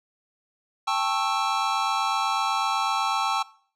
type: chord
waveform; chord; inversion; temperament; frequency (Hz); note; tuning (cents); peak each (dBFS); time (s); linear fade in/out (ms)
square; A dominant seventh; third; just; 792 / 880 / 1100 / 1320; G5 / A5 / C#6 / E6; +18 / 0 / -14 / +2; -29; 0.87-3.43; 10
effects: noise-tail reverb RT60 0.5 s tail -21 dB re dry + low-pass 6000 Hz 12 dB/octave